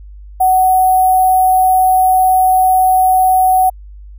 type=tone with sample-and-hold; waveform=sine; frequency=747 Hz; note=F#5; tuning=16 cents sharp; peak=-7 dBFS; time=0.4-3.7 s; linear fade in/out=10 ms; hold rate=11025 Hz; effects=added 50 Hz sine -31 dBFS peak until 4.18 s